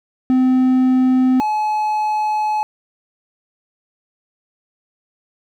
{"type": "tone pair in turn", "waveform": "triangle", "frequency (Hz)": [257, 853.3], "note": ["C4", "G#5"], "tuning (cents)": [-31, 47], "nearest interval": "octave + major sixth", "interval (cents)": 2078, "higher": "second", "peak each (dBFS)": [-9, -14], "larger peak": "first", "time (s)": [[0.3, 1.4], [1.4, 2.63]], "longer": "second", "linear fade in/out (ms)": 0, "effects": []}